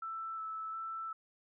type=tone with vibrato; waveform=sine; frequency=1318.5 Hz; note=E6; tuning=in tune; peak=-38 dBFS; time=0.02-1.13 s; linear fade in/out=5 ms; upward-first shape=square; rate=1.4 Hz; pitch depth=11 cents each way; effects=none